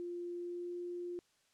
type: tone with pitch glide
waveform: sine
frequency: 349.2 to 351.6 Hz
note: F4 to F4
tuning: 0 to +12 cents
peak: -39 dBFS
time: 0-1.19 s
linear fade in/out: 0 ms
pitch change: +12 cents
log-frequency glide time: 0.34-0.76 s
effects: white hiss -73 dBFS RMS until 1.53 s + low-pass 8000 Hz 12 dB/octave